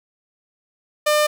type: tone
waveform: sawtooth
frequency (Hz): 600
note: D5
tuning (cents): +37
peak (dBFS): -11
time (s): 1.06-1.27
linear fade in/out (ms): 10
effects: none